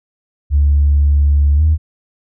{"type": "tone with pitch glide", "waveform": "sine", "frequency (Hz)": [72, 78.06], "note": ["D2", "D#2"], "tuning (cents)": [-34, 6], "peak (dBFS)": -7, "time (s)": [0.5, 1.78], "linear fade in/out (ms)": 50, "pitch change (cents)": 140, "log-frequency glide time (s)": [1.56, 1.62], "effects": ["tanh soft clip ceiling -4 dBFS"]}